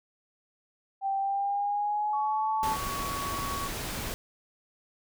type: tone with pitch glide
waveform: sine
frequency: 783 to 873.8 Hz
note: G5 to A5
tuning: -2 to -12 cents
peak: -26 dBFS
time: 1.01-2.77 s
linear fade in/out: 50 ms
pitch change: +190 cents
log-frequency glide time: 1.19-2.51 s
type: tone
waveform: sine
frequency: 1121 Hz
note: C#6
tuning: 19 cents sharp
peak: -33 dBFS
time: 2.13-3.68 s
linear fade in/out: 5 ms
type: noise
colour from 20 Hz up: pink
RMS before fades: -35 dBFS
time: 2.63-4.14 s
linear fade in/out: 0 ms
effects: none